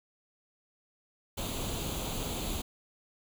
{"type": "noise with comb filter", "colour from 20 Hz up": "pink", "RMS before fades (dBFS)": -35, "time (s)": [1.37, 2.62], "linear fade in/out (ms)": 10, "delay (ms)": 0.28, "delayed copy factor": 0.65, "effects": []}